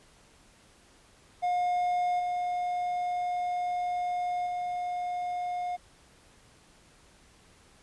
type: tone with level steps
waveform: triangle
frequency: 715 Hz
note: F5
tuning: 41 cents sharp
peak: -23 / -26 / -28 dBFS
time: 1.42-5.77 s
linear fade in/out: 20 ms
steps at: 2.19 / 4.46 s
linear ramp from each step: 10 ms
effects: pink hiss -59 dBFS RMS until 7.82 s + resampled to 24000 Hz